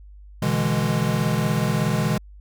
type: chord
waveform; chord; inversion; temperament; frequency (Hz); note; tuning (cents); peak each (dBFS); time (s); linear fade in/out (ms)
square; E dominant seventh; second; equal with one note detuned; 123.47 / 148.37 / 164.81 / 207.7; B2 / D3 / E3 / G#3; 0 / +18 / 0 / 0; -26; 0.42-2.18; 5
effects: added 50 Hz sine -41 dBFS peak until 2.4 s